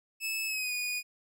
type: tone with pitch glide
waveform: sawtooth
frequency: 2610 to 2464 Hz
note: E7 to D#7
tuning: -18 to -17 cents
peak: -28 dBFS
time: 0.2-1.03 s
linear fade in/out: 50 ms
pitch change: -99 cents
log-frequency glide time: 0.46-0.72 s
effects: none